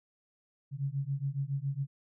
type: beating tone pair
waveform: sine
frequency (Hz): 135.1 / 142.3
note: C#3 / C#3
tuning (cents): -44 / +46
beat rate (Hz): 7.2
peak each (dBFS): -34 / -34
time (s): 0.71-1.87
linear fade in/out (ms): 50
effects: none